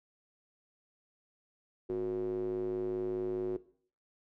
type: tone with band-pass filter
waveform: square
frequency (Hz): 52.4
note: G#1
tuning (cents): +16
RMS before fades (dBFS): -34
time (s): 1.89-3.57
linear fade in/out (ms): 5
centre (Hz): 380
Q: 8.6
effects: noise-tail reverb RT60 0.5 s tail -17 dB re dry